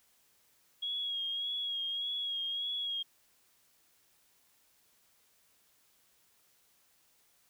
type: tone with vibrato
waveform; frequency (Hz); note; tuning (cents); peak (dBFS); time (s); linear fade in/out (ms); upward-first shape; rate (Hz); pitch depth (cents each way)
sine; 3301; G#7; -11; -33; 0.82-3.03; 10; sine; 1.7; 36
effects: white hiss -69 dBFS RMS until 7.49 s